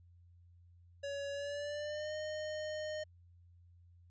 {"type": "tone with pitch glide", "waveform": "square", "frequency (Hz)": [563, 614], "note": ["C#5", "D#5"], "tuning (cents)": [27, -23], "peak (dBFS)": -39, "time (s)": [1.03, 3.04], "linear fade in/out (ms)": 10, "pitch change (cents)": 150, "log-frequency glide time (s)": [1.32, 2.15], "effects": ["added 87 Hz sine -59 dBFS peak until 4.1 s", "resampled to 16000 Hz"]}